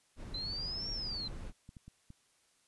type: noise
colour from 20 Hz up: brown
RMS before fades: -44 dBFS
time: 0.16-1.53 s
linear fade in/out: 50 ms
type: linear two-way sweep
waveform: sine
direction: up then down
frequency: 4011 to 5590 to 4011 Hz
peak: -37 dBFS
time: 0.34-1.28 s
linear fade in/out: 5 ms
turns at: 0.91 s
type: clicks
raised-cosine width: 5 ms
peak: -38 dBFS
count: 11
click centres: 0.756 / 0.833 / 0.87 / 0.994 / 1.272 / 1.326 / 1.497 / 1.691 / 1.768 / 1.88 / 2.104 s
effects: white hiss -71 dBFS RMS until 2.67 s + resampled to 24000 Hz